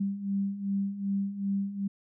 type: beating tone pair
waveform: sine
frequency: 196 / 198.6 Hz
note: G3 / G3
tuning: 0 / +23 cents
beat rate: 2.6 Hz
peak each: -34 / -29 dBFS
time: 0-1.88 s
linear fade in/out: 10 ms
effects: none